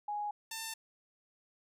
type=tone pair in turn; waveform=sine / 5% pulse; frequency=830.6 / 895.6 Hz; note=G#5 / A5; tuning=0 / +30 cents; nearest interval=minor second; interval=130 cents; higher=second; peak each=-34 / -27 dBFS; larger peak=second; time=0.08-0.31 / 0.51-0.74 s; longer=neither; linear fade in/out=5 ms; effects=none